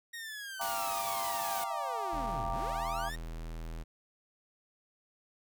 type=linear two-way sweep; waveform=sawtooth; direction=down then up; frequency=1882 to 34.65 to 1882 Hz; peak=-37 dBFS; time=0.13-3.16 s; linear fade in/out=10 ms; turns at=2.51 s
type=chord; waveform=sine; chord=G minor seventh; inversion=third; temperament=equal with one note detuned; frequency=681.7 / 784 / 932.3 / 1174.7 Hz; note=F5 / G5 / Bb5 / D6; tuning=-42 / 0 / 0 / 0 cents; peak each=-39 dBFS; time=0.59-3.1 s; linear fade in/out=20 ms
type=noise; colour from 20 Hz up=white; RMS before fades=-40 dBFS; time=0.61-1.64 s; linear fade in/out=2 ms
type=tone; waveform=square; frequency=40.79 Hz; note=E1; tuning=17 cents flat; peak=-39 dBFS; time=2.12-3.84 s; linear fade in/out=20 ms
effects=none